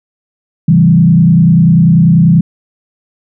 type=tone with frequency modulation; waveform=sine; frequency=167 Hz; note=E3; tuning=23 cents sharp; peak=-3 dBFS; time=0.68-2.41 s; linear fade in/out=5 ms; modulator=30.2 Hz; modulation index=0.99; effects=none